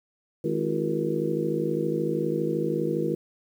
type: harmonic tone with a mistuned harmonic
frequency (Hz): 52.6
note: G#1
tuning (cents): +23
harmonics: 3 / 4 / 5 / 6 / 7 / 8 / 9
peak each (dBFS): -31 / -33 / -37 / -29 / -31 / -35 / -30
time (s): 0.44-3.15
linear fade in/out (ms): 5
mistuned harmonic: 6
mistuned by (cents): +97
effects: 9-bit